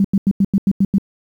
sine tone bursts, 196 Hz, G3, in tune, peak -10 dBFS, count 8, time 0-0.983 s, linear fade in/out 2 ms, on 45 ms, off 89 ms, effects 8-bit

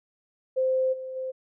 sine tone with level steps, 520 Hz, C5, 11 cents flat, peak -21 / -33 / -29 dBFS, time 0.56-1.32 s, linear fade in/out 20 ms, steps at 0.92 / 1.15 s, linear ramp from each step 20 ms, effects none

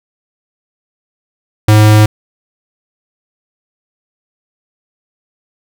square tone, 106.9 Hz, A2, 49 cents flat, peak -4 dBFS, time 1.68-2.06 s, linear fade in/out 5 ms, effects none

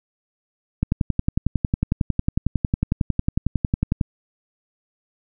click train, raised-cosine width 5 ms, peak -6 dBFS, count 36, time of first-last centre 0.83-4.012 s, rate 11 Hz, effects none

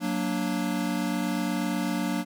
square chord, Gb augmented, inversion none, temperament equal, 185 / 233.1 / 293.7 Hz, Gb3 / Bb3 / D4, 0 / 0 / 0 cents, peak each -31 dBFS, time 0-2.25 s, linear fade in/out 50 ms, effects none

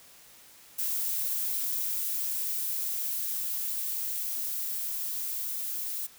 violet noise with level ramp, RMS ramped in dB -30 to -34 dBFS, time 0.78-6.07 s, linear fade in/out 10 ms, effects white hiss -54 dBFS RMS until 6.18 s

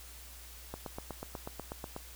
click train, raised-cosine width 1 ms, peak -25 dBFS, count 11, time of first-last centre 0.74-1.964 s, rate 8.17 Hz, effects added 60 Hz sine -51 dBFS peak until 2.15 s + white hiss -52 dBFS RMS until 2.15 s

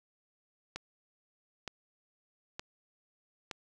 click train, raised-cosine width 0.2 ms, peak -21 dBFS, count 4, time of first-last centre 0.76-3.512 s, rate 1.09 Hz, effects none

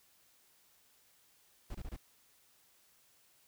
brown noise bursts, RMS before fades -42 dBFS, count 4, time 1.7-1.964 s, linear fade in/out 5 ms, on 48 ms, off 24 ms, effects white hiss -68 dBFS RMS until 3.47 s

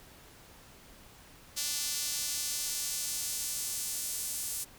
sawtooth tone with high-pass filter sweep, 293.7 Hz, D4, in tune, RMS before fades -35 dBFS, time 1.56-4.65 s, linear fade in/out 20 ms, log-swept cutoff 5200 to 8400 Hz, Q 1.1, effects pink hiss -55 dBFS RMS until 4.78 s

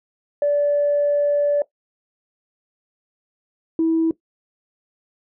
sine tone pair in turn, 580 / 325.5 Hz, D5 / E4, -22 / -22 cents, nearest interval minor seventh, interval 1000 cents, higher first, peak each -14 dBFS, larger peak neither, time 0.42-1.62 / 3.79-4.11 s, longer first, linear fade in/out 2 ms, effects noise-tail reverb RT60 0.1 s tail -17 dB re dry + tanh soft clip ceiling -11 dBFS

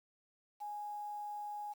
sine tone with quantisation, 830.6 Hz, G#5, in tune, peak -40 dBFS, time 0.6-1.74 s, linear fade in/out 20 ms, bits 10, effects none

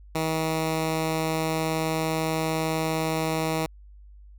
10% pulse tone, 159.6 Hz, D#3, 44 cents sharp, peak -16 dBFS, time 0.15-3.66 s, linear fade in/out 2 ms, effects added 50 Hz sine -45 dBFS peak until 4.38 s

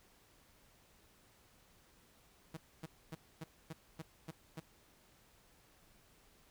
sawtooth tone bursts, 160 Hz, D#3, 49 cents sharp, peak -39 dBFS, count 8, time 2.54-4.6 s, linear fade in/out 5 ms, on 30 ms, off 260 ms, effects pink hiss -67 dBFS RMS until 6.5 s

